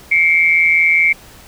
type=tone pair together; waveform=sine; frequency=2139 / 2304 Hz; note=C7 / D7; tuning=+38 / -34 cents; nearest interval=minor second; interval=128 cents; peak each=-12 dBFS; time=0.11-1.13 s; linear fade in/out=10 ms; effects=pink hiss -41 dBFS RMS until 1.47 s